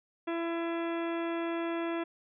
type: harmonic tone with a mistuned harmonic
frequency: 335.3 Hz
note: E4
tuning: 30 cents sharp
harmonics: 1 / 2 / 3 / 4 / 5 / 6 / 7 / 8 / 10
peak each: -32 / -38 / -42 / -44 / -46 / -48 / -49 / -50 / -52 dBFS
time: 0.27-2.04 s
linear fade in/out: 10 ms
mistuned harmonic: 7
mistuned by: +20 cents
effects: none